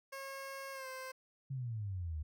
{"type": "tone with pitch glide", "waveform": "15% pulse", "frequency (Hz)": [543, 521.2], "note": ["C#5", "C5"], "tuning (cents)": [-36, -7], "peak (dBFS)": -37, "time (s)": [0.12, 1.12], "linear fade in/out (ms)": 10, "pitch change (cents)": -71, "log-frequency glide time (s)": [0.72, 0.88]}
{"type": "exponential sweep", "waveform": "sine", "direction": "down", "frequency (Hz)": [138.59, 73.42], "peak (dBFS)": -37, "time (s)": [1.5, 2.23], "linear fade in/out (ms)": 10}
{"effects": []}